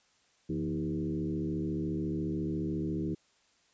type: tone with frequency modulation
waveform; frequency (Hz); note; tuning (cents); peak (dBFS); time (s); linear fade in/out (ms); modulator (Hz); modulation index
sine; 244.3; B3; -19; -30; 0.49-3.15; 10; 74.2; 1.8
effects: white hiss -68 dBFS RMS until 3.73 s + resampled to 16000 Hz

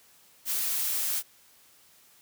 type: noise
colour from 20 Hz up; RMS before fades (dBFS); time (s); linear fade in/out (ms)
blue; -29; 0.45-1.23; 50
effects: white hiss -59 dBFS RMS until 2.21 s + high-pass 60 Hz 12 dB/octave

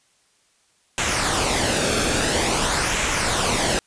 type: noise with flanger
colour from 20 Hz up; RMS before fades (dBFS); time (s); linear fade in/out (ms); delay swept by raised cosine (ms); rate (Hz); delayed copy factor
pink; -21; 0.98-3.79; 0; 0.21 to 1.03; 0.49; -0.5
effects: white hiss -62 dBFS RMS until 3.86 s + resampled to 22050 Hz

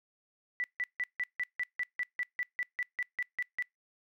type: tone bursts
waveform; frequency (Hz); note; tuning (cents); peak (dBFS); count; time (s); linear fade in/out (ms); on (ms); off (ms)
sine; 1970; B6; -5; -30; 16; 0.6-3.624; 0; 39; 160
effects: noise-tail reverb RT60 0.2 s tail -26 dB re dry

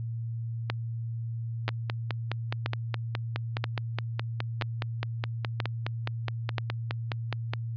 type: two click trains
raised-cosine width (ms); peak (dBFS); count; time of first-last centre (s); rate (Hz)
0.3; -14 / -12; 29 / 7; 1.69-7.536 / 0.7-6.582; 4.79 / 1.02
effects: added 115 Hz sine -31 dBFS peak until 7.76 s + resampled to 11025 Hz

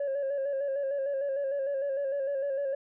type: tone with vibrato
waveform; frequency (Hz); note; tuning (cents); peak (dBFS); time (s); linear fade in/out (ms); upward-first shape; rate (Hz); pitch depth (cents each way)
sine; 553; C#5; -4; -26; 0-2.75; 5; square; 6.6; 44
effects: tanh soft clip ceiling -26 dBFS

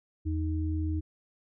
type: tone pair together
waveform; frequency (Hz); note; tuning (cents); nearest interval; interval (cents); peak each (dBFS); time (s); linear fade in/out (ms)
sine; 82.4 / 311.3; E2 / D#4; 0 / +1; octave + major seventh; 2301; -28 / -34; 0.25-1.01; 20
effects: none

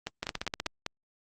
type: two click trains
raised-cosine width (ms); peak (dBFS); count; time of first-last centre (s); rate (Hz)
0.2; -14 / -15; 8 / 5; 0.23-0.662 / 0.07-0.864; 16.2 / 5.04
effects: Opus 32 kbps

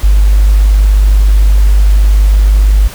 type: tone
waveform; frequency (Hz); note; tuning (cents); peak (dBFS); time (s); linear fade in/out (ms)
sine; 50.3; G1; +45; -3; 0.03-2.88; 10
effects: pink hiss -28 dBFS RMS until 2.94 s

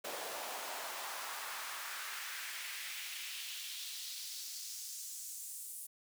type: noise with high-pass filter sweep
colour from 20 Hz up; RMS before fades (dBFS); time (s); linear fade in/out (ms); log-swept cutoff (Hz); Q
pink; -44; 0.04-5.87; 10; 520 to 9700; 1.7
effects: none

